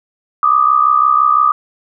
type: tone pair together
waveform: sine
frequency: 1181 / 1246.9 Hz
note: D6 / D#6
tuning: +9 / +3 cents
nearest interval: minor second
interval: 94 cents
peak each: -11 dBFS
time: 0.43-1.52 s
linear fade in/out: 2 ms
effects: none